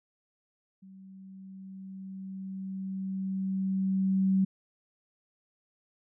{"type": "tone with level ramp", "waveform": "sine", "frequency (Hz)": 191.2, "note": "G3", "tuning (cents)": -43, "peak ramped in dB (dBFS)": [-48, -21], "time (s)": [0.82, 4.45], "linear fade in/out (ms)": 10, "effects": []}